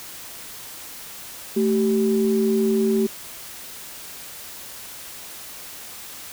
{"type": "tone pair together", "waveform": "sine", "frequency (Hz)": [220, 386.3], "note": ["A3", "G4"], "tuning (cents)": [0, -25], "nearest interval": "minor seventh", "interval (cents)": 975, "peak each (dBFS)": -19, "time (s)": [1.56, 3.07], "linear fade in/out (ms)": 10, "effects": ["tanh soft clip ceiling -9 dBFS", "white hiss -38 dBFS RMS until 6.32 s"]}